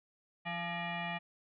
sine tone with frequency modulation, 853 Hz, G#5, 46 cents sharp, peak -35 dBFS, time 0.45-1.19 s, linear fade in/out 20 ms, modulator 513 Hz, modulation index 3.7, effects none

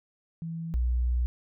sine tone pair in turn, 164.81 / 60.83 Hz, E3 / B1, 0 / -26 cents, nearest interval octave + perfect fourth, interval 1726 cents, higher first, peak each -32 / -23 dBFS, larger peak second, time 0.42-0.74 / 0.74-1.26 s, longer second, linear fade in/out 0 ms, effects none

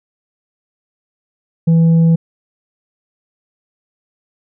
triangle tone with tanh clipping, 164.81 Hz, E3, in tune, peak -8 dBFS, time 1.67-2.16 s, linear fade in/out 10 ms, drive 8 dB, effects none

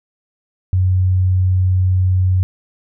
sine tone, 92.5 Hz, F#2, in tune, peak -11 dBFS, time 0.73-2.43 s, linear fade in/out 0 ms, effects none

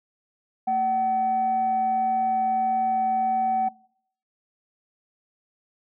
sine tone pair together, 225.4 / 758 Hz, A3 / F#5, +42 / +42 cents, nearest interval octave + major sixth, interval 2100 cents, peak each -32 / -20 dBFS, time 0.67-3.69 s, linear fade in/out 10 ms, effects noise-tail reverb RT60 0.6 s tail -22 dB re dry + tanh soft clip ceiling -16 dBFS

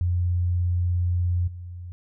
sine tone with level steps, 88.3 Hz, F2, 20 cents sharp, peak -20 / -34 dBFS, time 0.01-1.92 s, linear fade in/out 0 ms, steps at 1.47 s, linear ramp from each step 10 ms, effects none

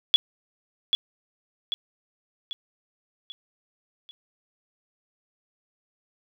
sine tone with echo, 3386 Hz, G#7, 33 cents sharp, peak -12 dBFS, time 0.14-0.16 s, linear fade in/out 0 ms, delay 790 ms, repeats 5, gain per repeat -6 dB, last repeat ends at 4.11 s, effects none

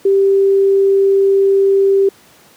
sine tone, 392 Hz, G4, in tune, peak -8 dBFS, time 0.05-2.09 s, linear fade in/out 5 ms, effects pink hiss -46 dBFS RMS until 2.56 s + high-pass 150 Hz 12 dB/octave

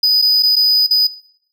triangle tone with dropouts, 4978 Hz, D#8, in tune, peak -8 dBFS, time 0.03-1.07 s, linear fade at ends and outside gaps 5 ms, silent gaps 0.217-0.222 / 0.425-0.432 / 0.557-0.564 / 0.866-0.908 s, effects noise-tail reverb RT60 0.7 s tail -19 dB re dry

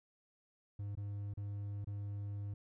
triangle tone with dropouts, 101.6 Hz, G#2, 38 cents flat, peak -37 dBFS, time 0.79-2.54 s, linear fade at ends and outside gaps 5 ms, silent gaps 0.953-0.972 / 1.338-1.373 / 1.846-1.871 s, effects none

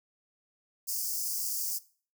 white high-pass noise, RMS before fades -33 dBFS, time 0.87-1.79 s, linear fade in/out 20 ms, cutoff 4700 Hz, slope 96 dB/octave, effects noise-tail reverb RT60 0.4 s tail -18 dB re dry

